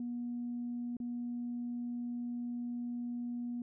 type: tone with dropouts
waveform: sine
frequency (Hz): 241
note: B3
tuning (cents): -42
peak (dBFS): -35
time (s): 0-3.62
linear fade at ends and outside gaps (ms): 2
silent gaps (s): 0.968-1.001
effects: tanh soft clip ceiling -31 dBFS